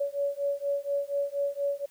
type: beating tone pair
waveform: sine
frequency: 563 / 567.2 Hz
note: C#5 / C#5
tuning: +27 / +40 cents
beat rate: 4.2 Hz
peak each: -30 dBFS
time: 0-1.86 s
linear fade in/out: 10 ms
effects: white hiss -61 dBFS RMS until 1.9 s